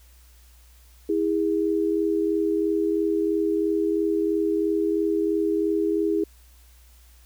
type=tone pair together; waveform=sine; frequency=325 / 408 Hz; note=E4 / G#4; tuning=-24 / -31 cents; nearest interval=major third; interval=393 cents; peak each=-23 dBFS; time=1.09-6.24 s; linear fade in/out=5 ms; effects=added 60 Hz sine -50 dBFS peak until 7.25 s + white hiss -58 dBFS RMS until 7.25 s